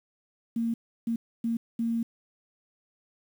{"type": "tone bursts at uneven times", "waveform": "sine", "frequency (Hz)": 230.5, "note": "A#3", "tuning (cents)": -19, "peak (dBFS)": -25, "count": 4, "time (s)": [[0.56, 0.74], [1.07, 1.16], [1.44, 1.57], [1.79, 2.03]], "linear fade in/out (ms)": 5, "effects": ["9-bit"]}